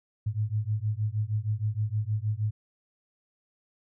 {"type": "beating tone pair", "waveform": "sine", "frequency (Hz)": [103.83, 110.23], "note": ["G#2", "A2"], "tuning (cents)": [0, 4], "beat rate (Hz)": 6.4, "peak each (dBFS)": -29, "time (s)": [0.26, 2.51], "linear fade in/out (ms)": 10, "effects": []}